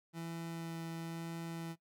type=tone with vibrato; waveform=30% pulse; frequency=165.8 Hz; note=E3; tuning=10 cents sharp; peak=-38 dBFS; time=0.13-1.76 s; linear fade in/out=50 ms; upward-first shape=sine; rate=1 Hz; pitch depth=8 cents each way; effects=noise-tail reverb RT60 0.1 s tail -18 dB re dry